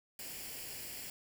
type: noise with comb filter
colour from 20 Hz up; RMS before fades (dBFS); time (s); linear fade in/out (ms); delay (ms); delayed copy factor
white; -45; 0.19-1.1; 2; 0.4; +0.6
effects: none